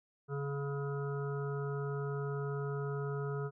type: harmonic tone with a mistuned harmonic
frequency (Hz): 140.7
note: C#3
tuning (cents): +26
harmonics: 1 / 3 / 5 / 7 / 9 / 10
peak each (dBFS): -36 / -39 / -51 / -52 / -47 / -51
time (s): 0.28-3.51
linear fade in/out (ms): 50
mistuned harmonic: 10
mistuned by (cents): +26
effects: none